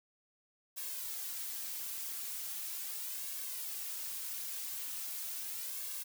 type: noise with flanger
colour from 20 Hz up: blue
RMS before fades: -41 dBFS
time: 0.76-6.04 s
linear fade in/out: 20 ms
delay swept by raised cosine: 1.8 to 4.4 ms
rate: 0.39 Hz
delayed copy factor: +0.7
effects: none